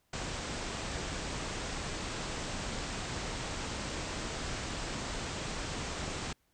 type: low-pass noise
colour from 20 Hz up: pink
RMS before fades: -38 dBFS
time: 0.13-6.33 s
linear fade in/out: 5 ms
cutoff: 8400 Hz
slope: 96 dB/octave
effects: pink hiss -74 dBFS RMS until 6.53 s